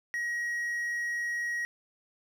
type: tone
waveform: triangle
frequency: 1898 Hz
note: A#6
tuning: 31 cents sharp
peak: -28 dBFS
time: 0.14-1.65 s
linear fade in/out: 0 ms
effects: none